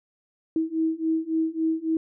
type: beating tone pair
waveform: sine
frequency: 320 / 323.6 Hz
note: D#4 / E4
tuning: +49 / -32 cents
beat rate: 3.6 Hz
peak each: -26 / -25 dBFS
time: 0.56-1.97 s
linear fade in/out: 2 ms
effects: none